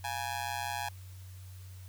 sawtooth tone with amplitude modulation, 830.6 Hz, G#5, in tune, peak -26 dBFS, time 0.04-0.89 s, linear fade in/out 5 ms, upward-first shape sine, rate 126 Hz, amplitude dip 100%, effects added 93 Hz sine -45 dBFS peak until 1.88 s + white hiss -59 dBFS RMS until 1.88 s

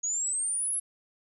sine exponential sweep, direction up, 6645 to 11060 Hz, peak -27 dBFS, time 0.03-0.8 s, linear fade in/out 10 ms, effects none

